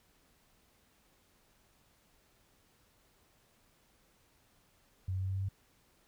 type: tone with pitch steps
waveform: sine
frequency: 93.3 / 94.06 / 94.82 / 95.59 / 96.37 / 97.15 Hz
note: F#2 / F#2 / F#2 / G2 / G2 / G2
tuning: +15 / +29 / +43 / -43 / -29 / -15 cents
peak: -32 dBFS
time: 5.08-5.488 s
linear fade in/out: 5 ms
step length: 68 ms
effects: pink hiss -69 dBFS RMS until 6.07 s